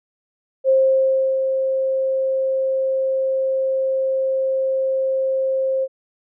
sine tone with ADSR envelope, 530 Hz, C5, 22 cents sharp, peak -11 dBFS, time 0.64-5.88 s, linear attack 50 ms, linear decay 690 ms, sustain -6 dB, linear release 48 ms, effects none

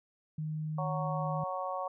sine tone, 154.8 Hz, D#3, 9 cents flat, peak -33 dBFS, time 0.38-1.44 s, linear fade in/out 5 ms
harmonic tone, 185 Hz, F#3, in tune, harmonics 3 / 4 / 5 / 6, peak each -38 / -38 / -41 / -38 dBFS, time 0.78-1.88 s, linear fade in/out 5 ms
effects none

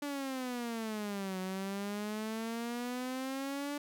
sawtooth exponential two-way sweep, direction down then up, 291.5 to 185.1 to 291.5 Hz, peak -32 dBFS, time 0.02-3.78 s, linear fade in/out 5 ms, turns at 1.39 s, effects none

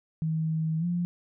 sine tone with pitch glide, 159.3 to 174.72 Hz, D#3 to F3, +41 to +1 cents, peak -25 dBFS, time 0.22-1.05 s, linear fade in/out 0 ms, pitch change +160 cents, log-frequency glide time 0.79-0.85 s, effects none

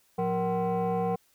sine tone with frequency modulation, 467.7 Hz, A#4, 6 cents sharp, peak -23 dBFS, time 0.18-1.16 s, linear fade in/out 10 ms, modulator 289 Hz, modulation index 1.3, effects tanh soft clip ceiling -23 dBFS + white hiss -66 dBFS RMS until 1.34 s

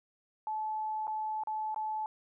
sine tone with dropouts, 865 Hz, A5, 30 cents flat, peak -32 dBFS, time 0.47-2.06 s, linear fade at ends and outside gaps 1 ms, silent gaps 1.07-1.078 / 1.436-1.472 / 1.745-1.761 s, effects none

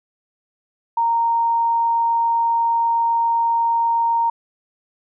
sine tone, 927 Hz, A#5, 10 cents flat, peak -15 dBFS, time 0.97-4.3 s, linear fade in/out 5 ms, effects none

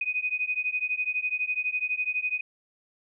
sine beating tone pair, 2489 / 2501 Hz, D#7 / D#7, 0 / +8 cents, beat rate 12 Hz, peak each -29 dBFS, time 0.01-2.41 s, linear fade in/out 5 ms, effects none

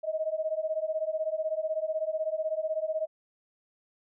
sine beating tone pair, 622.3 / 638.3 Hz, D#5 / D#5, 0 / +44 cents, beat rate 16 Hz, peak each -31 / -31 dBFS, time 0.03-3.07 s, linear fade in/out 20 ms, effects none

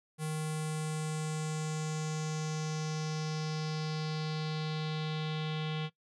square tone with low-pass filter sweep, 155.4 Hz, D#3, 2 cents flat, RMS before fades -35 dBFS, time 0.18-5.9 s, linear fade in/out 50 ms, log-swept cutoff 10000 to 3300 Hz, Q 3.6, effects noise-tail reverb RT60 0.1 s tail -19 dB re dry

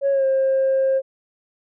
sine tone with pitch glide, 554 to 533.6 Hz, C#5 to C5, -1 to +34 cents, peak -14 dBFS, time 0.01-1.02 s, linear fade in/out 50 ms, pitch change -65 cents, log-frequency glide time 0.11-0.25 s, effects tanh soft clip ceiling -13 dBFS

